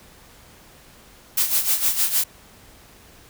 blue noise with tremolo, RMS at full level -18 dBFS, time 1.37-2.24 s, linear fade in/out 5 ms, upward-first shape sine, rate 6.5 Hz, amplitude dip 70%, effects pink hiss -49 dBFS RMS until 3.29 s

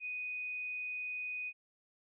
sine tone, 2489 Hz, D#7, in tune, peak -37 dBFS, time 0-1.53 s, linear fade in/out 50 ms, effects none

